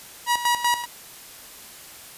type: tone with tremolo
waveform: sawtooth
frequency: 962 Hz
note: B5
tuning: 46 cents flat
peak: -14 dBFS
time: 0.26-0.86 s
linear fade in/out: 50 ms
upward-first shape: square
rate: 5.2 Hz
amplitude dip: 70%
effects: white hiss -43 dBFS RMS until 2.17 s + resampled to 32000 Hz